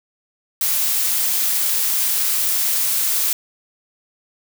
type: noise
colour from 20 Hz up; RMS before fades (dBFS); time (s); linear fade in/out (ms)
blue; -19; 0.61-3.33; 2
effects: none